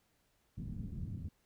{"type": "low-pass noise", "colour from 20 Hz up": "white", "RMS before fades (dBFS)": -42, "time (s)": [0.57, 1.29], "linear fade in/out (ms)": 10, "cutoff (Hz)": 190, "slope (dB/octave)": 24, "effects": ["pink hiss -75 dBFS RMS until 1.45 s"]}